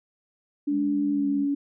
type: tone with pitch glide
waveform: sine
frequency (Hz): 289.5 to 283.2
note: D4 to C#4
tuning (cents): -25 to +37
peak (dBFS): -22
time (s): 0.67-1.55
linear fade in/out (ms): 10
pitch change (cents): -38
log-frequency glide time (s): 1.12-1.24
type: tone with vibrato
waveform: sine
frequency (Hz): 207.7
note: G#3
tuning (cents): 0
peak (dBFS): -30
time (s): 0.69-1.48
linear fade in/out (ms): 50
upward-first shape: square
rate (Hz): 9.7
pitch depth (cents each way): 25
effects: none